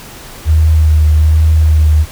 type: tone with vibrato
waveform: sine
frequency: 77.78 Hz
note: D#2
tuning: in tune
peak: -5 dBFS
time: 0.45-2.06 s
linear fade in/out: 50 ms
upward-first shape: sine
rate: 1.2 Hz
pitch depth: 24 cents each way
effects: pink hiss -32 dBFS RMS until 2.11 s